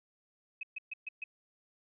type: tone bursts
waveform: sine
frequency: 2549 Hz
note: D#7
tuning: 41 cents sharp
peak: -36 dBFS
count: 5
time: 0.61-1.24 s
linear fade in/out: 5 ms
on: 22 ms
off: 130 ms
effects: none